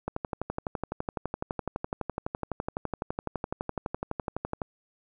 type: click train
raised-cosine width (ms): 1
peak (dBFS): -16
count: 55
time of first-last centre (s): 0.08-4.618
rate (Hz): 11.9
effects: none